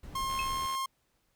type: noise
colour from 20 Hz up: brown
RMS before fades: -43 dBFS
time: 0.03-0.66 s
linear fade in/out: 5 ms
type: tone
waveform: 45% pulse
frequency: 1066 Hz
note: C6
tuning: 32 cents sharp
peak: -31 dBFS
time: 0.15-0.86 s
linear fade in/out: 5 ms
type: click train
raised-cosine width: 0.3 ms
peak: -30 dBFS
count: 36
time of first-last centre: 0.3-0.75 s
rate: 77.7 Hz
type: tone with exponential decay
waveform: sine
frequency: 2586 Hz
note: E7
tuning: 34 cents flat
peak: -29 dBFS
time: 0.39-0.52 s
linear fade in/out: 1 ms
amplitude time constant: 27 ms
effects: pink hiss -74 dBFS RMS until 1.35 s